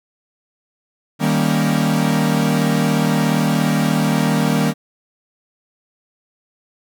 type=chord; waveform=45% pulse; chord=Eb dominant seventh; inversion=none; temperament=equal; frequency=155.56 / 196 / 233.1 / 277.2 Hz; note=Eb3 / G3 / Bb3 / Db4; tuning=0 / 0 / 0 / 0 cents; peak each=-19 / -20 / -20 / -23 dBFS; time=1.19-4.74 s; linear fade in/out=50 ms; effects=none